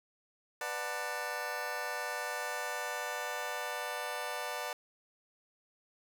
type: chord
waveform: 20% pulse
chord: B minor seventh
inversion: none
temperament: just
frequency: 493.9 / 592.7 / 740.8 / 889 Hz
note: B4 / D5 / F#5 / A5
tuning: 0 / +16 / +2 / +18 cents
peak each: -38 / -36 / -37 / -37 dBFS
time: 0.61-4.73 s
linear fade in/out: 2 ms
effects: none